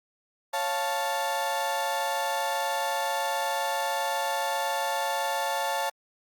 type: chord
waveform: 35% pulse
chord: Db augmented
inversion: none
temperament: equal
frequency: 554.4 / 698.5 / 880 Hz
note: Db5 / F5 / A5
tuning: 0 / 0 / 0 cents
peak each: -31 / -31 / -27 dBFS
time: 0.53-5.9 s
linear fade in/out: 10 ms
effects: Opus 48 kbps